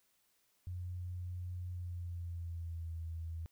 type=tone with pitch glide; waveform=sine; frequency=89.5 to 82.07 Hz; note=F2 to E2; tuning=+43 to -7 cents; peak=-39 dBFS; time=0.67-3.46 s; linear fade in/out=0 ms; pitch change=-150 cents; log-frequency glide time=1.68-2.95 s; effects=white hiss -75 dBFS RMS until 3.51 s